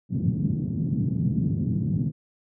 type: band-pass noise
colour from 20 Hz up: pink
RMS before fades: -25 dBFS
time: 0.09-2.12 s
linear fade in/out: 50 ms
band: 120 to 220 Hz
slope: 24 dB/octave
effects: none